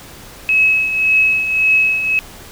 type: tone with tremolo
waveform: sine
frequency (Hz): 2571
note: E7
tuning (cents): -44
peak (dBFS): -8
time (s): 0.49-2.19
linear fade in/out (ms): 0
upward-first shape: triangle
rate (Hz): 1.8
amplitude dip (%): 65
effects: pink hiss -37 dBFS RMS until 2.51 s